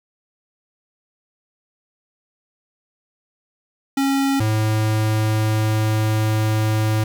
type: tone pair in turn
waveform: square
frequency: 273.7 / 108.62 Hz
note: C#4 / A2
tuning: -22 / -22 cents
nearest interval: octave + major third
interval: 1600 cents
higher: first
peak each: -17 dBFS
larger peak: neither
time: 3.97-4.4 / 4.4-7.04 s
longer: second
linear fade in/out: 5 ms
effects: 8-bit